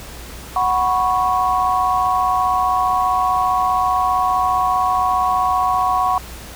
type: chord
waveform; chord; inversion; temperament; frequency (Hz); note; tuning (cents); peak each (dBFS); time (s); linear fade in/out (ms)
sine; F# suspended fourth; none; equal with one note detuned; 740 / 987.8 / 1103; F#5 / B5 / C#6; 0 / 0 / -9; -18 / -21 / -18; 0.56-6.18; 2
effects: added 60 Hz sine -36 dBFS peak until 6.55 s + pink hiss -36 dBFS RMS until 6.55 s